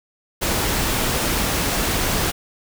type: noise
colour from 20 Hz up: pink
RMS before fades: -21 dBFS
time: 0.41-2.32 s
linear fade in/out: 20 ms
effects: none